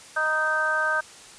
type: harmonic tone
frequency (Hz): 311.1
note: D#4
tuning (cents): 0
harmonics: 2 / 3 / 4 / 5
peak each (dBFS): -30 / -31 / -28 / -23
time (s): 0.16-1.01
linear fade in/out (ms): 10
effects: white hiss -46 dBFS RMS until 1.38 s + resampled to 22050 Hz